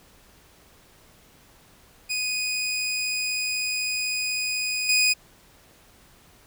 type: tone with level steps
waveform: 20% pulse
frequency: 2489 Hz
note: D#7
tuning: in tune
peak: -20 / -13 dBFS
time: 2.09-5.14 s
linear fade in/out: 20 ms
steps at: 4.89 s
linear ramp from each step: 2 ms
effects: pink hiss -55 dBFS RMS until 6.46 s